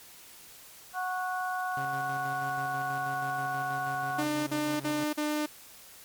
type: harmonic tone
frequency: 368 Hz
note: F#4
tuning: 9 cents flat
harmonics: 2 / 3 / 4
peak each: -32 / -36 / -35 dBFS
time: 0.93-4.25 s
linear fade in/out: 50 ms
type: tone with tremolo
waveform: sawtooth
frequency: 137.1 Hz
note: C#3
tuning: 19 cents flat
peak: -34 dBFS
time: 1.77-5.04 s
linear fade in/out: 2 ms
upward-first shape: square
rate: 6.2 Hz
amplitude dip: 35%
type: tone bursts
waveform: sawtooth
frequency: 300.4 Hz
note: D4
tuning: 39 cents sharp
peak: -24 dBFS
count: 4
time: 4.18-5.463 s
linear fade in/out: 10 ms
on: 290 ms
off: 41 ms
effects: white hiss -51 dBFS RMS until 6.04 s + MP3 96 kbps